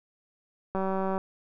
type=click train; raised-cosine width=1 ms; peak=-17 dBFS; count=83; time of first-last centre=0.75-1.179 s; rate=191 Hz; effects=none